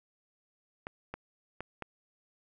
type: clicks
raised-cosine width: 0.5 ms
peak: -23 dBFS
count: 4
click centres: 0.869 / 1.14 / 1.606 / 1.823 s
effects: none